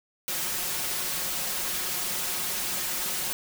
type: noise with comb filter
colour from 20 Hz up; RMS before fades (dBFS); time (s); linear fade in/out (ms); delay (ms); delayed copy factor
white; -30; 0.28-3.33; 0; 5.5; +0.65
effects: none